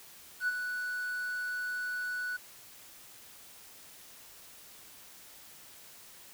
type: tone with ADSR envelope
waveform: triangle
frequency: 1480 Hz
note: F#6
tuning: in tune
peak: -23 dBFS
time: 0.4-2.37 s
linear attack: 77 ms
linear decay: 31 ms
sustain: -8 dB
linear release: 10 ms
effects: tanh soft clip ceiling -22 dBFS + white hiss -53 dBFS RMS until 6.33 s